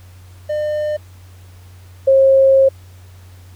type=tone pair in turn; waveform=triangle / sine; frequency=603 / 537.2 Hz; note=D5 / C5; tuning=+46 / +46 cents; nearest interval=major second; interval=200 cents; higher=first; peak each=-15 / -7 dBFS; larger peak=second; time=0.49-0.97 / 2.07-2.69 s; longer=second; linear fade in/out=10 ms; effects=added 91 Hz sine -38 dBFS peak until 3.55 s + pink hiss -50 dBFS RMS until 3.55 s